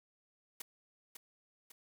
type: noise with echo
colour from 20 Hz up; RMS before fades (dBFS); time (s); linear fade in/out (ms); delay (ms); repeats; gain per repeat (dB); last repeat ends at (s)
white; -43; 0.6-0.62; 5; 550; 2; -6; 1.72
effects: none